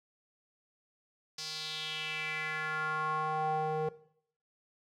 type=tone with band-pass filter sweep; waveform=square; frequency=155.56 Hz; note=D#3; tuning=in tune; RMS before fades=-35 dBFS; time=1.38-3.89 s; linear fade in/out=5 ms; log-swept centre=5100 to 550 Hz; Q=3.7; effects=noise-tail reverb RT60 0.6 s tail -17 dB re dry